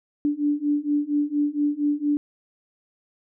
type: beating tone pair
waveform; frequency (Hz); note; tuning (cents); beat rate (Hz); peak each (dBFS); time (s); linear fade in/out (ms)
sine; 290.3 / 294.6; D4 / D4; -20 / +6; 4.3; -24 / -23; 0.25-2.17; 0
effects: none